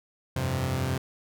sawtooth chord, F suspended second, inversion none, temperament equal, 87.31 / 98 / 130.81 Hz, F2 / G2 / C3, 0 / 0 / 0 cents, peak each -28 / -29 / -24 dBFS, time 0.36-0.98 s, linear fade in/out 5 ms, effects none

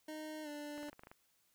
25% pulse tone with pitch glide, 309.2 to 294.4 Hz, D#4 to D4, -11 to +4 cents, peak -40 dBFS, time 0.08-0.9 s, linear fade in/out 5 ms, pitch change -85 cents, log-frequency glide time 0.43-0.48 s
clicks, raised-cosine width 0.5 ms, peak -38 dBFS, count 8, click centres 0.779 / 0.831 / 0.886 / 0.93 / 0.994 / 1.035 / 1.071 / 1.115 s
effects white hiss -75 dBFS RMS until 1.54 s

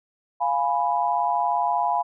sine chord, F diminished, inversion none, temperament equal, 698.5 / 830.6 / 987.8 Hz, F5 / Ab5 / Cb6, 0 / 0 / 0 cents, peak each -25 / -24 / -24 dBFS, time 0.4-2.03 s, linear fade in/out 20 ms, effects none

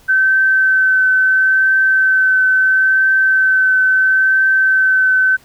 sine tone with vibrato, 1535 Hz, G6, 37 cents flat, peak -9 dBFS, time 0.08-5.37 s, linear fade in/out 20 ms, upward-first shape triangle, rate 0.74 Hz, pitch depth 16 cents each way, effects pink hiss -48 dBFS RMS until 5.44 s

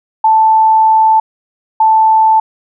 sine tone pair in turn, 880 / 880 Hz, A5 / A5, 0 / 0 cents, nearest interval unison, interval 0 cents, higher neither, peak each -5 dBFS, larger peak neither, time 0.24-1.2 / 1.8-2.4 s, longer first, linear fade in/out 5 ms, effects none

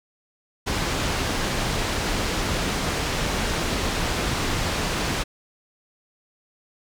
pink low-pass noise, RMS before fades -25 dBFS, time 0.66-5.24 s, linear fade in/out 20 ms, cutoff 6600 Hz, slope 12 dB/octave, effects none

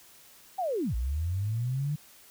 sine linear two-way sweep, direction down then up, 793 to 55 to 152 Hz, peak -27 dBFS, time 0.58-1.96 s, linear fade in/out 10 ms, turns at 0.95 s, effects white hiss -55 dBFS RMS until 2.3 s

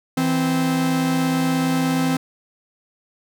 45% pulse tone pair together, 163.46 / 260 Hz, E3 / C4, -14 / -11 cents, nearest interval minor sixth, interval 803 cents, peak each -23 / -19 dBFS, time 0.17-2.17 s, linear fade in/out 5 ms, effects none

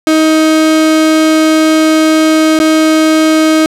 35% pulse tone with dropouts, 314.9 Hz, D#4, 21 cents sharp, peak -4 dBFS, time 0.07-3.66 s, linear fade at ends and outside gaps 1 ms, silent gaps 2.59-2.6 s, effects low-pass 10000 Hz 12 dB/octave

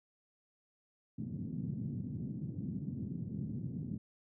pink band-pass noise, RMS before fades -40 dBFS, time 1.18-3.98 s, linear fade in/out 10 ms, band 120 to 230 Hz, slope 24 dB/octave, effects none

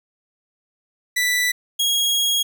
sawtooth tone pair in turn, 1975.5 / 3294 Hz, B6 / G#7, 0 / -15 cents, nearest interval major sixth, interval 885 cents, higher second, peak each -14 dBFS, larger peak neither, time 1.16-1.52 / 1.79-2.43 s, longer second, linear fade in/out 10 ms, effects 9-bit

